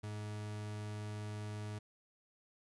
40% pulse tone, 105.4 Hz, G#2, 26 cents sharp, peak -40 dBFS, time 0.03-1.79 s, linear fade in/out 10 ms, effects resampled to 24000 Hz + 13-bit

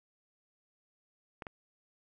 clicks, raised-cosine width 0.5 ms, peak -26 dBFS, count 2, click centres 1.422 / 1.468 s, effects none

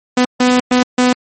sawtooth tone bursts at uneven times, 249.8 Hz, B3, 20 cents sharp, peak -5 dBFS, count 4, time 0.17-0.25 / 0.4-0.6 / 0.71-0.83 / 0.98-1.13 s, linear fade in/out 5 ms, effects MP3 32 kbps

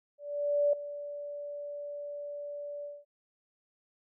sine tone with ADSR envelope, 580 Hz, D5, 22 cents flat, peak -22 dBFS, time 0.18-3.05 s, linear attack 550 ms, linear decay 4 ms, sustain -15 dB, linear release 210 ms, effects none

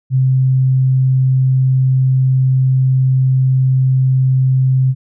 sine tone, 130.81 Hz, C3, in tune, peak -9 dBFS, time 0.1-4.95 s, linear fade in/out 50 ms, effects none

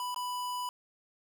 square tone with dropouts, 990 Hz, B5, 4 cents sharp, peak -34 dBFS, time 0-0.69 s, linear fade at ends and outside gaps 1 ms, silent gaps 0.145-0.161 s, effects none

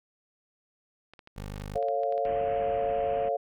clicks, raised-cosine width 0.3 ms, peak -32 dBFS, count 11, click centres 1.136 / 1.192 / 1.274 / 1.566 / 1.611 / 1.827 / 1.885 / 2.034 / 2.124 / 2.179 / 2.252 s
15% pulse tone, 50.4 Hz, G1, 49 cents sharp, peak -30 dBFS, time 1.36-1.78 s, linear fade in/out 10 ms
sine chord, A augmented, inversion none, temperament equal with one note detuned, 447.4 / 554.4 / 698.5 Hz, A4 / C#5 / E#5, +29 / 0 / 0 cents, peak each -32 / -29 / -29 dBFS, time 1.75-3.37 s, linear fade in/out 10 ms
pink low-pass noise, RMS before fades -43 dBFS, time 2.25-3.29 s, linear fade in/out 5 ms, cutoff 3000 Hz, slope 96 dB/octave
effects none

